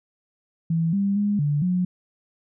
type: tone with pitch steps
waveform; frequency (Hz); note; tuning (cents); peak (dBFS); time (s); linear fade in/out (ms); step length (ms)
sine; 164.6 / 198.7 / 205.1 / 146.1 / 180.9; E3 / G3 / G#3 / D3 / F#3; -2 / +24 / -21 / -9 / -39; -19; 0.7-1.85; 5; 230
effects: none